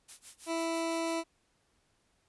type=noise with tremolo; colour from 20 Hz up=blue; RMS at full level=-45 dBFS; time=0.08-1.22 s; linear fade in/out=10 ms; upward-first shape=sine; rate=6.1 Hz; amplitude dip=95%
type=tone; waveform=20% pulse; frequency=330 Hz; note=E4; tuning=2 cents sharp; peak=-26 dBFS; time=0.46-1.24 s; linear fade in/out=50 ms
effects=pink hiss -73 dBFS RMS until 2.28 s + resampled to 24000 Hz